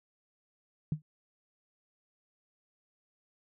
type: tone with exponential decay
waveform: sine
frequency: 152.8 Hz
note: D#3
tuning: 31 cents flat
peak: -24 dBFS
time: 0.92-1.02 s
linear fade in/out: 2 ms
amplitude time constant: 20 ms
effects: none